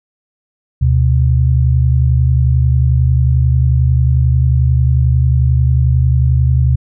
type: tone pair together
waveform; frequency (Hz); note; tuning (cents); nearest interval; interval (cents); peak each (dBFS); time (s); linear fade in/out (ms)
sine; 74.91 / 126.1; D2 / B2; +35 / +36; major sixth; 901; -11; 0.81-6.76; 10
effects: none